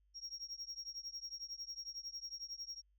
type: tone with tremolo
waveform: sine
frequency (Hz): 5588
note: F8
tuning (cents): 0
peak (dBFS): -38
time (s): 0.14-2.82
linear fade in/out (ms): 50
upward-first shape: triangle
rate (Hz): 11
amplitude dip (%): 100
effects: tanh soft clip ceiling -40 dBFS + added 50 Hz sine -70 dBFS peak until 2.98 s